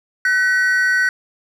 triangle tone pair together, 1506.9 / 1916 Hz, F#6 / A#6, +31 / +47 cents, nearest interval major third, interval 416 cents, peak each -13 / -17 dBFS, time 0.25-1.09 s, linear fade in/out 2 ms, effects none

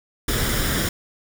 pink noise with comb filter, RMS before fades -22 dBFS, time 0.28-0.89 s, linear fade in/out 5 ms, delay 0.57 ms, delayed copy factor +0.55, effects none

